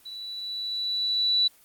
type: tone with level ramp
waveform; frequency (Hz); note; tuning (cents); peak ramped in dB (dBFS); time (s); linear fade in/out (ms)
sine; 3951; B7; 0; -36 to -18; 0.05-1.48; 10
effects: white hiss -57 dBFS RMS until 1.64 s + Opus 32 kbps